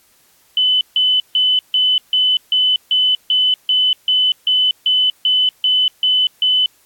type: tone bursts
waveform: sine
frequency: 3015 Hz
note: F#7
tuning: 32 cents sharp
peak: -11 dBFS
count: 16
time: 0.57-6.66 s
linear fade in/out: 2 ms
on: 240 ms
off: 150 ms
effects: white hiss -54 dBFS RMS until 6.85 s + AAC 64 kbps